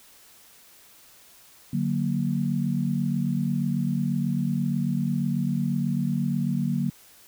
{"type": "chord", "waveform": "sine", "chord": "D augmented", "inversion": "none", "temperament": "equal", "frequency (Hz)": [146.83, 185, 233.1], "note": ["D3", "F#3", "A#3"], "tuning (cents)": [0, 0, 0], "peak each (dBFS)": -27, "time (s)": [1.73, 6.9], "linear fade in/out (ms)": 5, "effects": ["white hiss -53 dBFS RMS until 7.27 s"]}